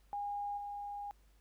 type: tone with level steps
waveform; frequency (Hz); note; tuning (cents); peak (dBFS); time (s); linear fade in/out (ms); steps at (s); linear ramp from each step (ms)
sine; 815; G#5; -33; -36 / -40; 0.13-1.11; 0; 0.57; 10
effects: added 50 Hz sine -63 dBFS peak until 1.4 s + pink hiss -73 dBFS RMS until 1.4 s